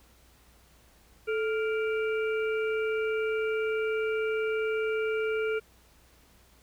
harmonic tone with a mistuned harmonic, 466.2 Hz, A#4, in tune, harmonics 1 / 3 / 5 / 6, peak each -27 / -35 / -38 / -46 dBFS, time 1.27-5.6 s, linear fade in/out 20 ms, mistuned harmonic 1, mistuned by -110 cents, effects added 60 Hz sine -61 dBFS peak until 6.62 s + pink hiss -61 dBFS RMS until 6.62 s

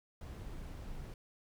brown noise, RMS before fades -45 dBFS, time 0.21-1.14 s, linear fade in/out 2 ms, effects none

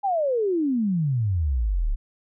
sine exponential sweep, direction down, 830.6 to 32.52 Hz, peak -20 dBFS, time 0.03-1.96 s, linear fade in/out 20 ms, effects none

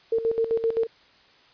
sine tone with tremolo, 454.5 Hz, A#4, 44 cents flat, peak -19 dBFS, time 0.12-0.87 s, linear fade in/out 5 ms, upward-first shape square, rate 7.7 Hz, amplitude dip 70%, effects white hiss -56 dBFS RMS until 1.53 s + resampled to 11025 Hz

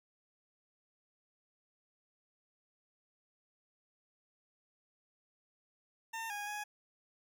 20% pulse tone with pitch steps, 905 / 823 / 834 Hz, A5 / G#5 / G#5, +48 / -16 / +7 cents, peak -34 dBFS, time 6.13-6.64 s, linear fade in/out 10 ms, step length 170 ms, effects none

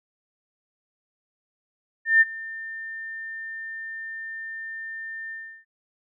sine tone with ADSR envelope, 1800 Hz, A6, 39 cents sharp, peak -11 dBFS, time 2.05-5.65 s, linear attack 160 ms, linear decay 29 ms, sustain -21 dB, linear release 340 ms, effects none

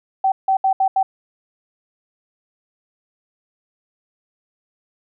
sine tone bursts at uneven times, 769 Hz, G5, 33 cents flat, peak -13 dBFS, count 5, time 0.24-0.32 / 0.48-0.57 / 0.64-0.73 / 0.8-0.88 / 0.96-1.03 s, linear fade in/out 5 ms, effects none

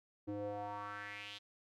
square tone with band-pass filter sweep, 102.7 Hz, G#2, 19 cents flat, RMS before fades -44 dBFS, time 0.27-1.39 s, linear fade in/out 20 ms, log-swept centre 350 to 3600 Hz, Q 3.7, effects none

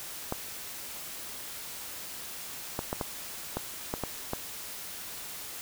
clicks, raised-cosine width 1 ms, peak -16 dBFS, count 8, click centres 0.324 / 2.791 / 2.929 / 3.012 / 3.57 / 3.939 / 4.037 / 4.334 s, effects white hiss -41 dBFS RMS until 5.61 s

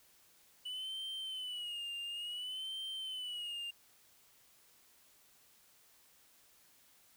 triangle tone with vibrato, 2960 Hz, F#7, in tune, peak -38 dBFS, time 0.65-3.71 s, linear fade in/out 10 ms, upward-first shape sine, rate 0.57 Hz, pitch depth 97 cents each way, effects white hiss -66 dBFS RMS until 7.16 s

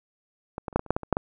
clicks, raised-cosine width 1 ms, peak -18 / -17 / -29 / -7 / -15 / -29 / -7 / -11 / -22 / -6 / -11 dBFS, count 11, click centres 0.581 / 0.682 / 0.728 / 0.76 / 0.794 / 0.863 / 0.906 / 0.965 / 1.033 / 1.127 / 1.169 s, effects none

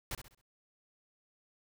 pink noise with echo, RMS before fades -38 dBFS, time 0.11-0.15 s, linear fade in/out 2 ms, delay 66 ms, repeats 4, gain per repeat -9 dB, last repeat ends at 0.414 s, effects none

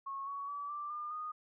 sine tone with pitch steps, 1095 / 1121.2 / 1148.1 / 1175.6 / 1203.8 / 1232.7 Hz, C#6 / C#6 / D6 / D6 / D6 / D#6, -22 / +19 / -40 / +1 / +42 / -17 cents, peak -38 dBFS, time 0.06-1.32 s, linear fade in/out 10 ms, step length 210 ms, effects none

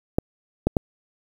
clicks, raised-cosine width 2 ms, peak -5 dBFS, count 3, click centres 0.185 / 0.67 / 0.768 s, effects 7-bit

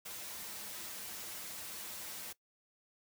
white noise with comb filter, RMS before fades -45 dBFS, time 0.05-2.33 s, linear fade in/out 10 ms, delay 7.4 ms, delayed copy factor -0.65, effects noise-tail reverb RT60 0.1 s tail -19 dB re dry + high-pass 80 Hz 12 dB/octave

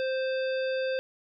harmonic tone with a mistuned harmonic, 523.3 Hz, C5, in tune, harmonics 1 / 3 / 5 / 7 / 9, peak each -27 / -37 / -41 / -44 / -46 dBFS, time 0-0.99 s, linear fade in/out 0 ms, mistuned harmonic 7, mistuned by -37 cents, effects none

